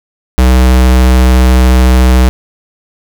square tone, 63.3 Hz, B1, 43 cents sharp, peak -4 dBFS, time 0.38-2.29 s, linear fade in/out 0 ms, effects none

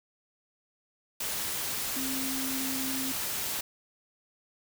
sine tone in noise, 264.9 Hz, C4, 22 cents sharp, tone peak -34 dBFS, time 1.96-3.12 s, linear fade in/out 5 ms, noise white, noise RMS -33 dBFS, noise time 1.2-3.61 s, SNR -4 dB, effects none

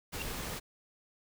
pink noise, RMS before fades -39 dBFS, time 0.12-0.6 s, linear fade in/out 20 ms
sine tone with exponential growth, 2748 Hz, F7, 29 cents flat, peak -33 dBFS, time 0.14-0.22 s, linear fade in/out 0 ms, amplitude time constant 17 ms
effects none

